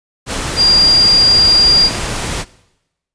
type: tone in noise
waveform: sine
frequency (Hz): 4790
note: D8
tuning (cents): +33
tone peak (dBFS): -7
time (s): 0.56-1.9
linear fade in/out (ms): 50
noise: pink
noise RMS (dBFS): -20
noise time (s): 0.26-2.45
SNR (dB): +10
effects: noise-tail reverb RT60 0.9 s tail -20 dB re dry + resampled to 22050 Hz